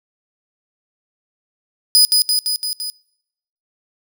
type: tone with echo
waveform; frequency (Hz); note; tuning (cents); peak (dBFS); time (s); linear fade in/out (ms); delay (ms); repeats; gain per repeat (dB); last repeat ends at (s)
sawtooth; 4978; D#8; 0; -5; 1.95-2.05; 0; 170; 5; -3; 2.9
effects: noise-tail reverb RT60 0.8 s tail -26 dB re dry